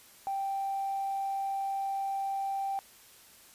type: tone with tanh clipping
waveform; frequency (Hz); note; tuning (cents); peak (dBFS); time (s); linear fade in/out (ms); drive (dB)
triangle; 784; G5; 0; -30; 0.27-2.79; 0; 4
effects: white hiss -56 dBFS RMS until 3.54 s + resampled to 32000 Hz